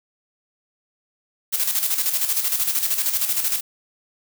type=noise with tremolo; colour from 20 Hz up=blue; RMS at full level=-20 dBFS; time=1.52-3.61 s; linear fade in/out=20 ms; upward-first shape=square; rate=13 Hz; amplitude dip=55%; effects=none